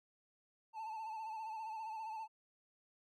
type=tone with vibrato; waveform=triangle; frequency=880 Hz; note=A5; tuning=in tune; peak=-40 dBFS; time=0.73-2.28 s; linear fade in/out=50 ms; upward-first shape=sine; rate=15 Hz; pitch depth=51 cents each way; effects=none